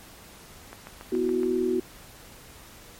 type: click train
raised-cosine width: 0.5 ms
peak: -25 dBFS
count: 6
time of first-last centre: 0.73-1.432 s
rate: 7.12 Hz
type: chord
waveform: sine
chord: B suspended fourth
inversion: none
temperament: equal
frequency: 246.9 / 329.6 / 370 Hz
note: B3 / E4 / F#4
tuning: 0 / 0 / 0 cents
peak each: -29 / -29 / -24 dBFS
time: 1.12-1.8 s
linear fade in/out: 5 ms
effects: pink hiss -48 dBFS RMS until 2.99 s + MP3 64 kbps